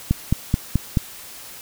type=click train; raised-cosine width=5 ms; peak=-4 dBFS; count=5; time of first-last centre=0.11-0.972 s; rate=4.64 Hz; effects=white hiss -39 dBFS RMS until 1.61 s